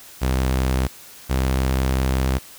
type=tone pair in turn; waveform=sawtooth; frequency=64.8 / 65.4 Hz; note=C2 / C2; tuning=-16 / 0 cents; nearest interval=unison; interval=16 cents; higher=second; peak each=-14 dBFS; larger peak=neither; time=0.21-0.88 / 1.29-2.39 s; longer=second; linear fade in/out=20 ms; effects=white hiss -43 dBFS RMS until 2.58 s